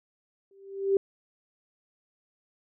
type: tone with exponential growth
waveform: sine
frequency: 391.9 Hz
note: G4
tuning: in tune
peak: -17 dBFS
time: 0.51-0.97 s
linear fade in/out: 2 ms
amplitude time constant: 98 ms
effects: none